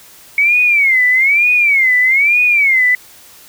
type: tone with vibrato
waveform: sine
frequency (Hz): 2217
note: C#7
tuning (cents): 0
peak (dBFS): -8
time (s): 0.38-2.95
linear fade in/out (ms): 2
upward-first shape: sine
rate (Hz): 1.1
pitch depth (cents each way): 190
effects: white hiss -41 dBFS RMS until 3.48 s